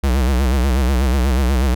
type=tone with vibrato; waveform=square; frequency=65 Hz; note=C2; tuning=11 cents flat; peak=-14 dBFS; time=0.03-1.75 s; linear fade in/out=10 ms; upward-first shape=sine; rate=8.2 Hz; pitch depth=130 cents each way; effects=none